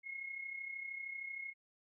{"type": "tone with amplitude modulation", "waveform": "sine", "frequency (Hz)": 2163, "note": "C#7", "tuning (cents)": -43, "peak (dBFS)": -39, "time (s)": [0.03, 1.54], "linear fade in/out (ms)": 50, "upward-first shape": "sine", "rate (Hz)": 33, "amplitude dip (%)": 60, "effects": []}